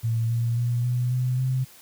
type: tone with pitch steps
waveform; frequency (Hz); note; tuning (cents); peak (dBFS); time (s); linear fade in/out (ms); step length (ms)
sine; 114.2 / 117.14 / 120.15 / 123.25 / 126.42 / 129.67; A#2 / A#2 / B2 / B2 / B2 / C3; -35 / +9 / -47 / -3 / +41 / -15; -21; 0.03-1.65; 20; 270
effects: white hiss -50 dBFS RMS until 1.81 s